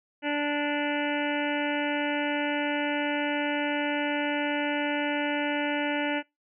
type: harmonic tone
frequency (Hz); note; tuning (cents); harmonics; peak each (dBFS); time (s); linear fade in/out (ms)
292.4; D4; -7; 1 / 2 / 3 / 5 / 6 / 7 / 8 / 9 / 10; -29 / -32 / -34 / -36 / -37 / -37 / -38 / -39 / -39; 0.22-6.23; 50
effects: noise-tail reverb RT60 0.2 s tail -24 dB re dry